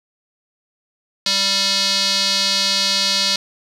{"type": "tone with band-pass filter", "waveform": "square", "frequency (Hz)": 196, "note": "G3", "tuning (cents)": 0, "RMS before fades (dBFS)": -18, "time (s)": [1.26, 3.36], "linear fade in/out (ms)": 2, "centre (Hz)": 4400, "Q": 3.7, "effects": []}